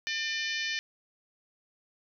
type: harmonic tone with a mistuned harmonic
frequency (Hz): 599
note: D5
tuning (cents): +34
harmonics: 3 / 4 / 5 / 6 / 7 / 8 / 9 / 10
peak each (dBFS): -34 / -36 / -38 / -40 / -41 / -42 / -43 / -44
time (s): 0.07-0.79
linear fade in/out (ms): 0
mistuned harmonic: 7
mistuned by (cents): +17
effects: none